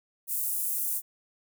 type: high-pass noise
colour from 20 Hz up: pink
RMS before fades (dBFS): -30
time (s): 0.27-1.02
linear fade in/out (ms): 50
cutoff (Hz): 9900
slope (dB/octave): 24
effects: none